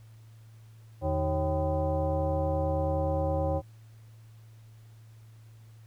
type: tone with frequency modulation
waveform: sine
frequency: 313.3 Hz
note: D#4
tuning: 12 cents sharp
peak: -25 dBFS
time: 1.01-3.62 s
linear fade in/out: 50 ms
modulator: 232 Hz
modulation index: 1.9
effects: added 111 Hz sine -49 dBFS peak until 5.86 s + pink hiss -65 dBFS RMS until 5.86 s